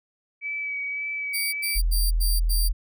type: tone with vibrato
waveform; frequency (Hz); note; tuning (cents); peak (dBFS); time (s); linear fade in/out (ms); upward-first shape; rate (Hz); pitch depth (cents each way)
sine; 2286; D7; -47; -27; 0.41-1.79; 50; sine; 1.8; 18
type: tone bursts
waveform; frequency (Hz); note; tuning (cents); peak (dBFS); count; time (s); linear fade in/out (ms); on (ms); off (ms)
10% pulse; 4698; D8; 0; -19; 5; 1.33-2.69; 20; 200; 90
type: tone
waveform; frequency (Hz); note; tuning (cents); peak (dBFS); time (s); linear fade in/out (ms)
sine; 41.2; E1; 0; -19; 1.75-2.73; 20
effects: none